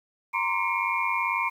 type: tone cluster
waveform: sine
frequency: 938 / 1036 / 1138 / 2181 / 2364 Hz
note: A#5 / C6 / C#6 / C#7 / D7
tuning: +11 / -17 / +45 / -29 / +11 cents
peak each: -30 / -28 / -37 / -30 / -30 dBFS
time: 0.33-1.5 s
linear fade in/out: 20 ms
effects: 9-bit